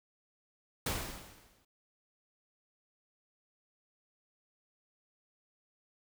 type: noise with exponential decay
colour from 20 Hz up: pink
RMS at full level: -32 dBFS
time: 0.86-1.65 s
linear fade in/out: 5 ms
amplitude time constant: 170 ms
effects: none